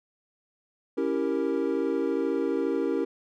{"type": "chord", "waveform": "triangle", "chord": "C# diminished seventh", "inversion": "none", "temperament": "equal", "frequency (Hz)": [277.2, 329.6, 392, 466.2], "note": ["C#4", "E4", "G4", "Bb4"], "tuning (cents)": [0, 0, 0, 0], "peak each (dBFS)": -28, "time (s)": [0.97, 3.05], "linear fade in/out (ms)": 10, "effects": []}